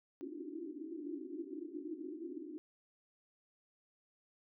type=band-pass noise; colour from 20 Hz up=pink; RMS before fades=-45 dBFS; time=0.21-2.58 s; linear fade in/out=0 ms; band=280 to 360 Hz; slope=96 dB/octave; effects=none